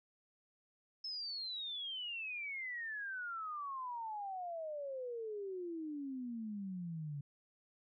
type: exponential sweep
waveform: sine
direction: down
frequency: 5270 to 140 Hz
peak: -40 dBFS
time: 1.04-7.21 s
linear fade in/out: 5 ms
effects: none